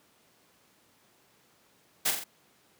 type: noise with echo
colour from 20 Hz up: white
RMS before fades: -26 dBFS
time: 2.05-2.11 s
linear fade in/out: 10 ms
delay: 44 ms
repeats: 3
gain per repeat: -5 dB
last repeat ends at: 2.242 s
effects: pink hiss -64 dBFS RMS until 2.79 s + high-pass 150 Hz 12 dB/octave